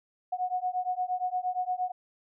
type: beating tone pair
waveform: sine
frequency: 727 / 735.6 Hz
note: F#5 / F#5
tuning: -31 / -10 cents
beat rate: 8.6 Hz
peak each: -31 dBFS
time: 0.32-1.92 s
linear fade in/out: 10 ms
effects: none